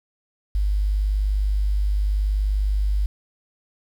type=tone with quantisation; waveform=sine; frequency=50.4 Hz; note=G1; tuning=49 cents sharp; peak=-18 dBFS; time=0.55-3.06 s; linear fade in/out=0 ms; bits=8; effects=none

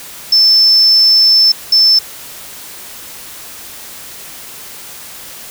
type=tone bursts at uneven times; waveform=sine; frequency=5290 Hz; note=E8; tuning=5 cents sharp; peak=-5 dBFS; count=2; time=0.32-1.52 / 1.72-1.99 s; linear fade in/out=5 ms; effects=white hiss -31 dBFS RMS until 5.5 s

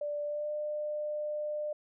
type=tone with pitch glide; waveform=sine; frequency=587.3 to 600 Hz; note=D5 to D5; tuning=0 to +37 cents; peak=-32 dBFS; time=0.01-1.73 s; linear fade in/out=5 ms; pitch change=+37 cents; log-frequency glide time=0.24-0.51 s; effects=none

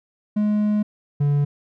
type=tone pair in turn; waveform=triangle; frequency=210 / 144.06 Hz; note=G#3 / D3; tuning=+19 / -33 cents; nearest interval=perfect fifth; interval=652 cents; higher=first; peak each=-15 / -14 dBFS; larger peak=second; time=0.36-0.83 / 1.2-1.45 s; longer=first; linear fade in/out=10 ms; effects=none

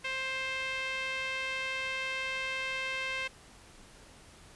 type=tone with band-pass filter; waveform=sawtooth; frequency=526 Hz; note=C5; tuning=9 cents sharp; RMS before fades=-35 dBFS; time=0.04-3.28 s; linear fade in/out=10 ms; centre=2400 Hz; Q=2.5; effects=pink hiss -55 dBFS RMS until 4.55 s + resampled to 24000 Hz

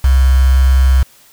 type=tone with quantisation; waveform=sine; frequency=65.41 Hz; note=C2; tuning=in tune; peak=-6 dBFS; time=0.04-1.03 s; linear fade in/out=5 ms; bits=4; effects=white hiss -46 dBFS RMS until 1.32 s

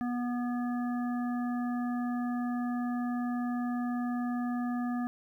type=harmonic tone; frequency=243.7 Hz; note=B3; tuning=23 cents flat; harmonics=1 / 3 / 5 / 7; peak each=-30 / -40 / -44 / -47 dBFS; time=0.01-5.07 s; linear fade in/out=0 ms; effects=11-bit

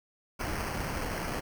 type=noise with sample-and-hold; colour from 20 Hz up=pink; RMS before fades=-34 dBFS; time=0.39-1.41 s; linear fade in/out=20 ms; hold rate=3675 Hz; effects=none

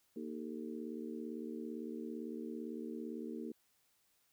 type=harmonic tone with a mistuned harmonic; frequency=77.78 Hz; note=D#2; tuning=in tune; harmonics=3 / 4 / 5 / 6; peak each=-44 / -46 / -48 / -50 dBFS; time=0.16-3.52 s; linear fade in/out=5 ms; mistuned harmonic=6; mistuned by=-76 cents; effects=white hiss -75 dBFS RMS until 4.32 s

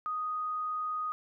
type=tone; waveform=sine; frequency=1244.5 Hz; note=D#6; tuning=in tune; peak=-31 dBFS; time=0.06-1.12 s; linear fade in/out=0 ms; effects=none

